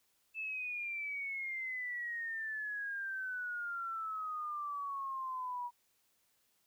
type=exponential sweep; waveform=sine; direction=down; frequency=2637 to 960 Hz; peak=-37 dBFS; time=0.34-5.71 s; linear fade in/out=50 ms; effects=white hiss -75 dBFS RMS until 6.66 s